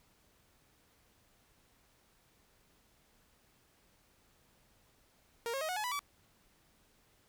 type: tone with pitch steps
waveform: sawtooth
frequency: 466.2 / 541.7 / 629.5 / 731.5 / 850.1 / 987.8 / 1147.9 Hz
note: A#4 / C#5 / D#5 / F#5 / G#5 / B5 / D6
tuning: 0 / -40 / +20 / -20 / +40 / 0 / -40 cents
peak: -31 dBFS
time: 5.46-5.992 s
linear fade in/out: 0 ms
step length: 76 ms
effects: pink hiss -69 dBFS RMS until 7.28 s